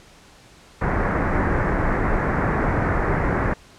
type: low-pass noise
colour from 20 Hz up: pink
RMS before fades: -21 dBFS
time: 0.81-3.54 s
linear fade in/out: 10 ms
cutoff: 2000 Hz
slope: 48 dB/octave
effects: pink hiss -49 dBFS RMS until 3.78 s + low-pass 8000 Hz 12 dB/octave